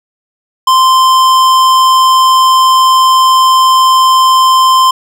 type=tone with tanh clipping; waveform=sine; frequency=1041 Hz; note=C6; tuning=9 cents flat; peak=-6 dBFS; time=0.67-4.91 s; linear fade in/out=5 ms; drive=18 dB; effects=none